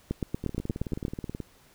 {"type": "two click trains", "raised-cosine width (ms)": 3, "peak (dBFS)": [-15, -21], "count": [9, 19], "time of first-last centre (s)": [[0.11, 1.051], [0.44, 1.403]], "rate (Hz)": [8.5, 18.7], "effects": ["pink hiss -59 dBFS RMS until 1.74 s"]}